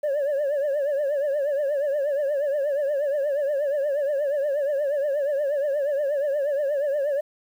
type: tone with vibrato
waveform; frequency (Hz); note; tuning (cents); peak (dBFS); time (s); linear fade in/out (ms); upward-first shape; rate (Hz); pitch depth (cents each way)
sine; 571; D5; -49; -19; 0.03-7.21; 10; triangle; 8.4; 120
effects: tanh soft clip ceiling -20 dBFS + 9-bit